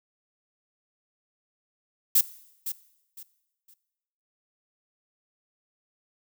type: noise with echo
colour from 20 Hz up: violet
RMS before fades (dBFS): -19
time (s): 2.15-2.21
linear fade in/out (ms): 5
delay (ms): 510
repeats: 3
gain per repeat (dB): -12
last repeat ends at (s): 3.74
effects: noise-tail reverb RT60 0.9 s tail -18 dB re dry